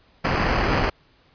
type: noise with sample-and-hold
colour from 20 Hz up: pink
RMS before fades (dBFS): -21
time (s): 0.24-0.9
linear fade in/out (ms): 10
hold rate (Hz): 3675
effects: pink hiss -58 dBFS RMS until 1.34 s + resampled to 11025 Hz